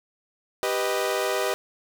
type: chord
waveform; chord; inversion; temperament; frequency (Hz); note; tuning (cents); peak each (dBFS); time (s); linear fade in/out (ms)
sawtooth; G augmented; none; equal; 392 / 493.9 / 622.3; G4 / B4 / D#5; 0 / 0 / 0; -24; 0.63-1.54; 0
effects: none